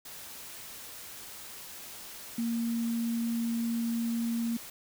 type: tone in noise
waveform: sine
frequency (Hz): 232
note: A#3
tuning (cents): -8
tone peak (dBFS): -28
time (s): 2.38-4.57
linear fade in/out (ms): 5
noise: white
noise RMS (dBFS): -45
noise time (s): 0.05-4.7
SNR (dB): +14
effects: none